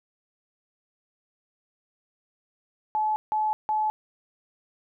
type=tone bursts; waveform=sine; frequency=859 Hz; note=A5; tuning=42 cents flat; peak=-22 dBFS; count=3; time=2.95-3.9 s; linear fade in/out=0 ms; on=210 ms; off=160 ms; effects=none